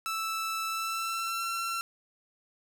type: tone with pitch glide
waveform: sawtooth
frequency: 1318.5 to 1354 Hz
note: E6 to E6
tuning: 0 to +46 cents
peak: -27 dBFS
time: 0.06-1.81 s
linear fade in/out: 0 ms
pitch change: +46 cents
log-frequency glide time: 0.67-1.45 s
effects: none